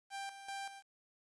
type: tone with tremolo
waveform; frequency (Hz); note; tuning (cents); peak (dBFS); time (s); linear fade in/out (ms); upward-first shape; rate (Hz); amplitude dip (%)
sawtooth; 789; G5; +11; -37; 0.1-0.83; 50; square; 2.6; 65
effects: resampled to 24000 Hz + 11-bit